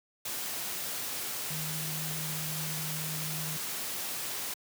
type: tone in noise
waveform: sine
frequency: 155.56 Hz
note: D#3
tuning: in tune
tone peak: -37 dBFS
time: 1.5-3.57 s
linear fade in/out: 5 ms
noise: white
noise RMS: -36 dBFS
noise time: 0.25-4.54 s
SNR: -4 dB
effects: high-pass 100 Hz 12 dB/octave